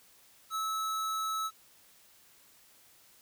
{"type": "tone", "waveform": "square", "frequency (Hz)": 1300, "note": "E6", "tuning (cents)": -24, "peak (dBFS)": -32, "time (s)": [0.5, 1.51], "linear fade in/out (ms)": 50, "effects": ["white hiss -61 dBFS RMS until 3.21 s"]}